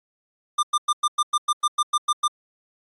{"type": "tone bursts", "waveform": "square", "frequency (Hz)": 1198, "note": "D6", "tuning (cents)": 34, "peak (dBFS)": -18, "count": 12, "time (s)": [0.58, 2.28], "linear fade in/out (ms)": 10, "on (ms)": 50, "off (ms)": 100, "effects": ["AAC 32 kbps"]}